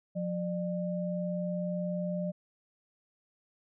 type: tone pair together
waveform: sine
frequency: 178.4 / 600.1 Hz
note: F3 / D5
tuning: +37 / +37 cents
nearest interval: octave + major sixth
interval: 2100 cents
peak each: -32 / -35 dBFS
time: 0.15-2.32 s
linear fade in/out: 20 ms
effects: none